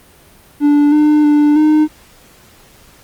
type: tone with pitch steps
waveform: triangle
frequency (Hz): 291.6 / 300.6 / 295.7 / 306.3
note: D4 / D4 / D4 / D#4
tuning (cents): -12 / +40 / +12 / -27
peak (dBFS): -5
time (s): 0.6-1.88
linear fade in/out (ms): 50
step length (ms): 320
effects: pink hiss -45 dBFS RMS until 3.03 s + Opus 32 kbps